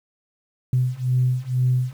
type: beating tone pair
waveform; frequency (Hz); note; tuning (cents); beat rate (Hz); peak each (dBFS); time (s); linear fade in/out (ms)
sine; 125.5 / 127.6; B2 / C3; +28 / -43; 2.1; -21 / -20; 0.73-1.93; 2
effects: tanh soft clip ceiling -10 dBFS + 8-bit